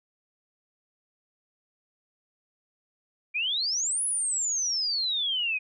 sine exponential two-way sweep, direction up then down, 2330 to 10470 to 2462 Hz, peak -25 dBFS, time 3.34-5.59 s, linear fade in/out 20 ms, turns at 4.04 s, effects none

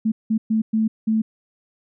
sine tone bursts at uneven times, 220 Hz, A3, in tune, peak -16 dBFS, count 5, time 0.05-0.12 / 0.3-0.38 / 0.5-0.62 / 0.73-0.88 / 1.07-1.22 s, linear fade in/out 10 ms, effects none

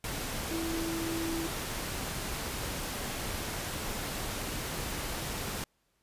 sine tone in noise, 329.6 Hz, E4, in tune, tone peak -33 dBFS, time 0.51-1.47 s, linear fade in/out 2 ms, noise pink, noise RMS -36 dBFS, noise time 0.04-5.64 s, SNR 0 dB, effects pink hiss -74 dBFS RMS until 6.02 s + resampled to 32000 Hz

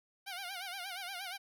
10% pulse tone with vibrato, 748 Hz, F#5, 19 cents sharp, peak -32 dBFS, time 0.26-1.38 s, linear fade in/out 20 ms, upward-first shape sine, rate 8.5 Hz, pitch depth 120 cents each way, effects none

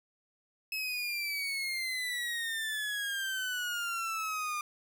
30% pulse exponential sweep, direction down, 2590 to 1204 Hz, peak -30 dBFS, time 0.72-4.61 s, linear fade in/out 2 ms, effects none

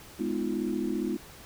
sine chord, F half-diminished seventh, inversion first, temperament just, 209.5 / 251.4 / 314.3 / 349.2 Hz, Ab3 / Cb4 / Eb4 / F4, +15 / +31 / +18 / 0 cents, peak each -33 dBFS, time 0.19-1.17 s, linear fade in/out 10 ms, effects pink hiss -49 dBFS RMS until 1.45 s

